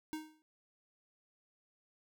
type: tone with exponential decay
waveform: square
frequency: 311.1 Hz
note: D#4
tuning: in tune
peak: -36 dBFS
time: 0.13-0.42 s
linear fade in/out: 0 ms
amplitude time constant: 63 ms
effects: none